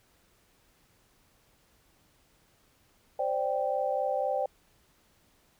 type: chord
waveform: sine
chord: C suspended second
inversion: none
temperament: equal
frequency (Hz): 523.3 / 587.3 / 784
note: C5 / D5 / G5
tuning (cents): 0 / 0 / 0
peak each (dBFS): -31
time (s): 3.19-4.46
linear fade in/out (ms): 5
effects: pink hiss -66 dBFS RMS until 5.59 s